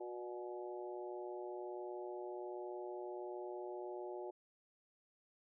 harmonic tone with a mistuned harmonic, 121.4 Hz, B2, 29 cents flat, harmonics 3 / 4 / 5 / 6 / 7, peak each -45 / -53 / -50 / -55 / -52 dBFS, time 0-4.31 s, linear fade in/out 10 ms, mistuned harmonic 5, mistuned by -18 cents, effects none

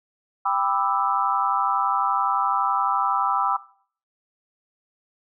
sine chord, E minor seventh, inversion first, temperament just, 791.1 / 988.9 / 1186.7 / 1318.5 Hz, G5 / B5 / D6 / E6, +16 / +2 / +18 / 0 cents, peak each -25 dBFS, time 0.45-3.57 s, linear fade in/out 10 ms, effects noise-tail reverb RT60 0.5 s tail -19 dB re dry

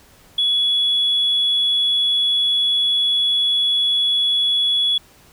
sine tone, 3385 Hz, G#7, 32 cents sharp, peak -14 dBFS, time 0.38-4.98 s, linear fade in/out 5 ms, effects tanh soft clip ceiling -10 dBFS + pink hiss -50 dBFS RMS until 5.32 s

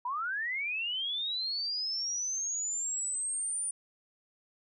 sine linear sweep, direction up, 942 to 9400 Hz, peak -31 dBFS, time 0.05-3.71 s, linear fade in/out 5 ms, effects none

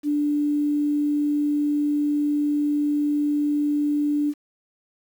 sine tone with quantisation, 293.7 Hz, D4, in tune, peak -19 dBFS, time 0.03-4.34 s, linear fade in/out 50 ms, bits 8, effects none

